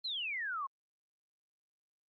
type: exponential sweep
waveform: sine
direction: down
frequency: 4274 to 1046.5 Hz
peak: -35 dBFS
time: 0.04-0.67 s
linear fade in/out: 10 ms
effects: Opus 24 kbps